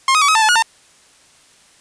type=tone with pitch steps; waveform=sawtooth; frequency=1066 / 1255 / 1140 / 1272 / 888 / 865 / 1448 / 904 Hz; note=C6 / D#6 / C#6 / D#6 / A5 / A5 / F#6 / A5; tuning=+32 / +15 / +48 / +38 / +16 / -30 / -38 / +47 cents; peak=-7 dBFS; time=0.08-0.624 s; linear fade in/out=2 ms; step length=68 ms; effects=white hiss -50 dBFS RMS until 1.8 s + resampled to 22050 Hz